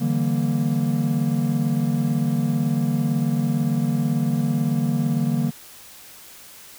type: chord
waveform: triangle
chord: E half-diminished seventh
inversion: third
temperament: equal with one note detuned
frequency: 146.83 / 164.81 / 193.63 / 233.1 Hz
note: D3 / E3 / G3 / Bb3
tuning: 0 / 0 / -21 / 0 cents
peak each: -21 / -24 / -26 / -21 dBFS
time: 0-5.51 s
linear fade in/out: 20 ms
effects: white hiss -44 dBFS RMS until 6.78 s